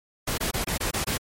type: noise bursts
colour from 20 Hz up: pink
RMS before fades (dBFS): -27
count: 7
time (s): 0.27-1.178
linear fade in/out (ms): 10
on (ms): 110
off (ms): 23
effects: MP3 64 kbps